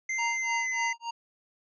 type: tone with pitch glide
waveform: square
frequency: 2082 to 2037 Hz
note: C7 to C7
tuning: -9 to -47 cents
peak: -29 dBFS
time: 0.09-0.93 s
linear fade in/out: 5 ms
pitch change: -38 cents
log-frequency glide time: 0.33-0.69 s
type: tone with tremolo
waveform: square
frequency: 932.3 Hz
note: A#5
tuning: in tune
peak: -29 dBFS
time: 0.18-1.11 s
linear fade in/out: 10 ms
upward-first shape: sine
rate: 3.4 Hz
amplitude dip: 100%
effects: resampled to 16000 Hz